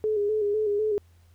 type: tone with vibrato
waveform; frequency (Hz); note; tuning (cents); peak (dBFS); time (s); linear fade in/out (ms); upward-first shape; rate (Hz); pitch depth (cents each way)
sine; 420; G#4; +19; -22; 0.04-0.98; 0; square; 4; 44
effects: added 85 Hz sine -54 dBFS peak until 1.34 s + pink hiss -66 dBFS RMS until 1.34 s